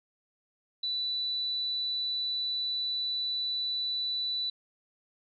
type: tone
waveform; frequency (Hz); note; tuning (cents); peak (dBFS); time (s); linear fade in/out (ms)
sine; 3970; B7; +8; -29; 0.83-4.5; 5
effects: none